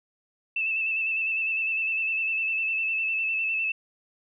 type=tone with vibrato; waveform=sine; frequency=2636 Hz; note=E7; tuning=1 cent flat; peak=-24 dBFS; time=0.56-3.72 s; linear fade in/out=5 ms; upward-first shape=square; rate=9.9 Hz; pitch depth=26 cents each way; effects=none